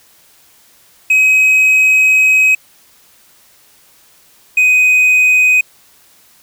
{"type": "tone pair in turn", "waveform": "triangle", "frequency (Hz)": [2536, 2504], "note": ["D#7", "D#7"], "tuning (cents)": [32, 10], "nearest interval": "unison", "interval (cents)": 22, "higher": "first", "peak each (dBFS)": -5, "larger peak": "neither", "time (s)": [[1.1, 2.55], [4.57, 5.61]], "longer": "first", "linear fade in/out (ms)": 5, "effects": ["white hiss -48 dBFS RMS until 6.42 s"]}